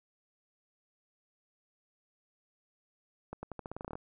accelerating click train, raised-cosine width 1 ms, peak -26 dBFS, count 13, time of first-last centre 3.33-3.955 s, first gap 100 ms, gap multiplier 0.87, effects none

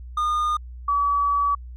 triangle / sine tone pair in turn, 1219 / 1142.6 Hz, D#6 / D6, -36 / -48 cents, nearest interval minor second, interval 112 cents, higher first, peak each -18 dBFS, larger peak neither, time 0.17-0.57 / 0.88-1.55 s, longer second, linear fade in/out 5 ms, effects added 61 Hz sine -35 dBFS peak until 1.76 s

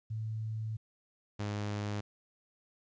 sine / sawtooth tone pair in turn, 110 / 103.56 Hz, A2 / G#2, 0 / -4 cents, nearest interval minor second, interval 104 cents, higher first, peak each -34 / -30 dBFS, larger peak second, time 0.1-0.77 / 1.39-2.01 s, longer first, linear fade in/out 10 ms, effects resampled to 16000 Hz + 12-bit

